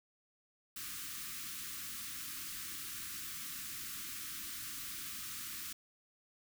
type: band-stop noise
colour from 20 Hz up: white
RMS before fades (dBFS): -44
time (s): 0.76-5.73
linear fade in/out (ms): 5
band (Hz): 350 to 1100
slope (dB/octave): 96
effects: none